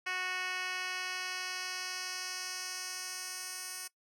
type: tone with band-pass filter sweep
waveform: 10% pulse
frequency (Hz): 367.9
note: F#4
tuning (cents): -10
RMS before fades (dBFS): -39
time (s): 0.06-3.88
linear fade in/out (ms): 10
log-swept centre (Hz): 2500 to 9000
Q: 1.2
effects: noise-tail reverb RT60 0.1 s tail -20 dB re dry